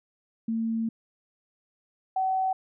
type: tone pair in turn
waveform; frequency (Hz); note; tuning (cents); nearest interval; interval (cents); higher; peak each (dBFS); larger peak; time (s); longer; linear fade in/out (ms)
sine; 225.9 / 757.7; A3 / F#5; +46 / +41; octave + major sixth; 2095; second; -25 / -23; second; 0.48-0.89 / 2.16-2.53; first; 5
effects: none